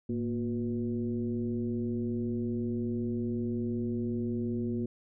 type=tone with frequency modulation; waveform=sine; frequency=234.7 Hz; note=A#3; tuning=12 cents sharp; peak=-29 dBFS; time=0.09-4.86 s; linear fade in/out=5 ms; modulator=128 Hz; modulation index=1; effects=none